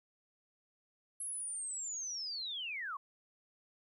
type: linear sweep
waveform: sine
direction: down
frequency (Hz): 10930 to 1049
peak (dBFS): -38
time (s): 1.2-2.97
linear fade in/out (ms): 5
effects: 13-bit